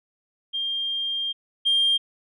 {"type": "tone pair in turn", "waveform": "sine", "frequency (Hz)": [3200, 3200], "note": ["G7", "G7"], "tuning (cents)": [35, 35], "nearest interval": "unison", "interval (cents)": 0, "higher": "neither", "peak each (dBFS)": [-24, -16], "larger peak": "second", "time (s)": [[0.53, 1.33], [1.65, 1.98]], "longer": "first", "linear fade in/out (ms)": 20, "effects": ["tanh soft clip ceiling -14 dBFS"]}